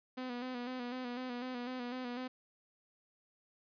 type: tone with vibrato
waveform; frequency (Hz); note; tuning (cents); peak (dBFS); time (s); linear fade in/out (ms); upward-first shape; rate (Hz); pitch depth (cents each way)
sawtooth; 249.2; B3; +16; -35; 0.17-2.28; 10; square; 4; 43
effects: resampled to 11025 Hz